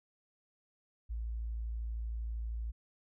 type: tone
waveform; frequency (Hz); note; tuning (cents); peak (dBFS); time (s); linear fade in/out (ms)
sine; 56.4; A1; +44; -35; 1.09-2.72; 20
effects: none